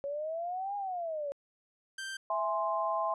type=exponential two-way sweep; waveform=sine; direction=up then down; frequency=554 to 822 to 554 Hz; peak=-33 dBFS; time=0.04-1.32 s; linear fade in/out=0 ms; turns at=0.76 s
type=tone; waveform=sawtooth; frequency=1568 Hz; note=G6; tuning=in tune; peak=-34 dBFS; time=1.98-2.17 s; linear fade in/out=5 ms
type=chord; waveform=sine; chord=E augmented; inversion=none; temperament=equal; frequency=659.3 / 830.6 / 1046.5 Hz; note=E5 / G#5 / B#5; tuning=0 / 0 / 0 cents; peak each=-33 / -35 / -32 dBFS; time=2.3-3.14 s; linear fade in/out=2 ms
effects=resampled to 24000 Hz